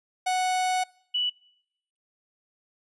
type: tone pair in turn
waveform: 45% pulse / sine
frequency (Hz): 739 / 2956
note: F#5 / F#7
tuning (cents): -2 / -2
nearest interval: 2 octaves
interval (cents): 2400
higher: second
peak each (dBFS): -23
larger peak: neither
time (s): 0.26-0.84 / 1.14-1.3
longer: first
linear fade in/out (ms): 10
effects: noise-tail reverb RT60 0.8 s tail -26 dB re dry + resampled to 24000 Hz